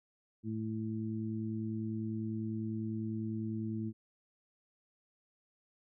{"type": "harmonic tone", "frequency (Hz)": 110, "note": "A2", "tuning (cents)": 0, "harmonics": [1, 2, 3], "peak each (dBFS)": [-39, -37, -42], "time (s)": [0.43, 3.93], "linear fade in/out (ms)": 50, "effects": []}